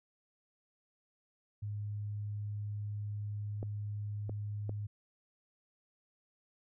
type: tone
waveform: sine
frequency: 103.83 Hz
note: G#2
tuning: in tune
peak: -36 dBFS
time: 1.62-4.87 s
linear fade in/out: 10 ms
type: clicks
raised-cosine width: 2 ms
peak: -28 dBFS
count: 3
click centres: 3.629 / 4.295 / 4.694 s
effects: none